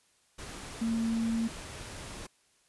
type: tone in noise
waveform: sine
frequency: 227.6 Hz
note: A#3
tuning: 41 cents flat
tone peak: -27 dBFS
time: 0.81-1.48 s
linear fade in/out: 10 ms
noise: pink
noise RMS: -43 dBFS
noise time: 0.38-2.27 s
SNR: +13 dB
effects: white hiss -68 dBFS RMS until 2.68 s + resampled to 24000 Hz